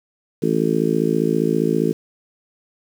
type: harmonic tone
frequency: 55 Hz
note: A1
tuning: in tune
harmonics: 3 / 4 / 5 / 6 / 7 / 8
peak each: -23 / -23 / -23 / -23 / -23 / -23 dBFS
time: 0.42-1.93 s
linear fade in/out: 10 ms
effects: 7-bit